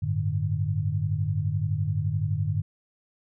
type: tone cluster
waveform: sine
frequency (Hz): 95.8 / 107.5 / 149.4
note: G2 / A2 / D3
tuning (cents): -39 / -40 / +30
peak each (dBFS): -28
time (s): 0.02-2.62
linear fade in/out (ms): 10
effects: none